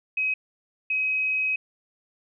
sine tone pair in turn, 2537 / 2537 Hz, D#7 / D#7, +33 / +33 cents, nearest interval unison, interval 0 cents, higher neither, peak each -22 dBFS, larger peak neither, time 0.17-0.34 / 0.9-1.56 s, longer second, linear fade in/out 5 ms, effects none

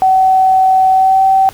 sine tone with pitch glide, 757 to 768.9 Hz, F#5 to G5, +39 to -34 cents, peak -6 dBFS, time 0.02-1.49 s, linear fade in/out 0 ms, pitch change +27 cents, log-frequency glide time 0.91-1.24 s, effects pink hiss -38 dBFS RMS until 1.53 s

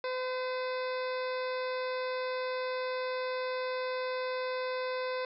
harmonic tone, 510 Hz, C5, 44 cents flat, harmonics 1 / 2 / 3 / 4 / 5 / 7 / 8 / 9 / 10, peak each -33 / -39 / -43 / -45 / -47 / -50 / -51 / -52 / -53 dBFS, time 0.04-5.25 s, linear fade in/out 2 ms, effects none

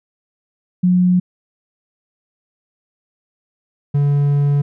sine / triangle tone pair in turn, 180.5 / 143.26 Hz, F#3 / D3, -43 / -43 cents, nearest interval major third, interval 400 cents, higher first, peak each -10 dBFS, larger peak neither, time 0.83-1.2 / 3.94-4.62 s, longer second, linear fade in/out 10 ms, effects none

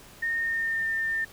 sine tone with pitch glide, 1838 to 1802.3 Hz, A#6 to A6, -25 to +41 cents, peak -25 dBFS, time 0.22-1.25 s, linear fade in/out 10 ms, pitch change -34 cents, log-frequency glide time 0.38-0.88 s, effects pink hiss -50 dBFS RMS until 1.32 s

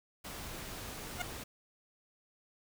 pink noise, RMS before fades -44 dBFS, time 0.24-1.44 s, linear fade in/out 10 ms
15% pulse tone with exponential growth, 714 Hz, F5, 38 cents sharp, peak -25 dBFS, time 1.15-1.22 s, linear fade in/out 5 ms, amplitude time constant 15 ms
effects none

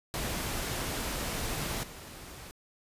pink noise with level steps, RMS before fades -34 / -46 dBFS, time 0.14-2.51 s, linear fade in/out 0 ms, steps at 1.83 s, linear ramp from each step 5 ms, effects resampled to 32000 Hz

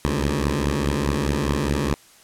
10% pulse beating tone pair, 69.3 / 74.1 Hz, C#2 / D2, 0 / +16 cents, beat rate 4.8 Hz, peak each -15 dBFS, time 0.05-1.94 s, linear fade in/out 0 ms, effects white hiss -51 dBFS RMS until 2.23 s + low-pass 11000 Hz 12 dB/octave

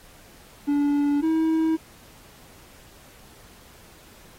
triangle tone pair in turn, 288 / 320.8 Hz, D4 / E4, -34 / -47 cents, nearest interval major second, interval 187 cents, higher second, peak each -17 dBFS, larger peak neither, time 0.67-1.22 / 1.22-1.77 s, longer neither, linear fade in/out 20 ms, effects pink hiss -51 dBFS RMS until 4.38 s + AAC 48 kbps

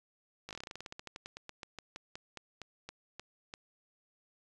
slowing click train, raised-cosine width 0.2 ms, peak -26 dBFS, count 28, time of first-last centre 0.49-3.539 s, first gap 18 ms, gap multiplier 1.12, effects resampled to 24000 Hz

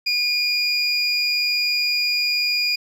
triangle tone pair together, 2424 / 4877 Hz, D#7 / D#8, -46 / -35 cents, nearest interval octave, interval 1211 cents, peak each -21 / -19 dBFS, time 0.06-2.76 s, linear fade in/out 10 ms, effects none

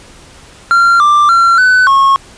triangle tone with pitch steps, 1380 / 1181 / 1366 / 1504 / 1091 Hz, F6 / D6 / F6 / F#6 / C#6, -21 / +9 / -39 / +28 / -28 cents, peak -3 dBFS, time 0.71-2.16 s, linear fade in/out 0 ms, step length 290 ms, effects pink hiss -38 dBFS RMS until 2.37 s + resampled to 22050 Hz

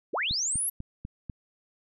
sine linear sweep, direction up, 208.7 to 11680 Hz, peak -26 dBFS, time 0.13-0.7 s, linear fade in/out 10 ms
click train, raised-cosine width 5 ms, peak -24 dBFS, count 5, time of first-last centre 0.31-1.298 s, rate 4.05 Hz
effects none

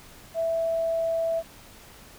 sine tone, 659.3 Hz, E5, in tune, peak -23 dBFS, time 0.34-1.43 s, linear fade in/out 50 ms, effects pink hiss -49 dBFS RMS until 2.18 s

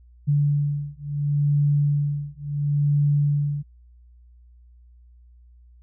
sine beating tone pair, 144.6 / 145.32 Hz, D3 / D3, -27 / -18 cents, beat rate 0.72 Hz, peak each -22 dBFS, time 0.27-3.63 s, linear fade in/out 20 ms, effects added 60 Hz sine -48 dBFS peak until 5.82 s

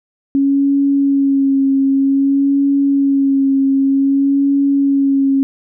sine tone with vibrato, 275.3 Hz, C#4, 12 cents flat, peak -10 dBFS, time 0.35-5.43 s, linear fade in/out 0 ms, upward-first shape sine, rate 0.53 Hz, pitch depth 24 cents each way, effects none

